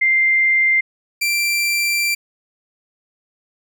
sine / sawtooth tone pair in turn, 2094 / 2355 Hz, C7 / D7, +1 / +4 cents, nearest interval major second, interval 203 cents, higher second, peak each -12 / -13 dBFS, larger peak first, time 0.01-0.81 / 1.21-2.15 s, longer second, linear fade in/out 10 ms, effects none

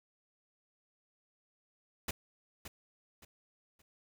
pink noise with echo, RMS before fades -36 dBFS, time 2.08-2.11 s, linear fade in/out 5 ms, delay 570 ms, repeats 3, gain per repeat -10 dB, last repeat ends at 3.82 s, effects none

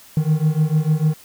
triangle beating tone pair, 151.7 / 158.4 Hz, D#3 / D#3, -44 / +31 cents, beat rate 6.7 Hz, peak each -16 / -16 dBFS, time 0.17-1.14 s, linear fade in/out 2 ms, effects white hiss -46 dBFS RMS until 1.24 s

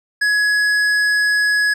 sine tone with hard clipping, 1681 Hz, G#6, 20 cents sharp, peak -15 dBFS, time 0.21-1.74 s, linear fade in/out 10 ms, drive 9 dB, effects none

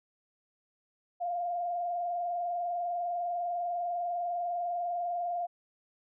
sine tone with vibrato, 698.5 Hz, F5, in tune, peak -30 dBFS, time 1.2-5.47 s, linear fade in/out 20 ms, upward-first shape triangle, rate 20 Hz, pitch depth 59 cents each way, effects none

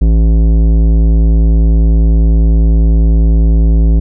sine tone with tanh clipping, 55 Hz, A1, in tune, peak -7 dBFS, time 0.01-4 s, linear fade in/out 10 ms, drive 14 dB, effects none

